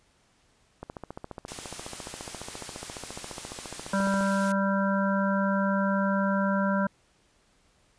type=click train; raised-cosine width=1 ms; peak=-23 dBFS; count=50; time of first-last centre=0.83-4.209 s; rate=14.5 Hz
type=noise; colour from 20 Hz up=white; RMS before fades=-40 dBFS; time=1.48-4.52 s; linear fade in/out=2 ms
type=harmonic tone; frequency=196 Hz; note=G3; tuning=in tune; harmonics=1 / 3 / 5 / 7 / 8; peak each=-25 / -30 / -32 / -33 / -34 dBFS; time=3.93-6.87 s; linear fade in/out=5 ms
effects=pink hiss -65 dBFS RMS until 7.98 s + resampled to 22050 Hz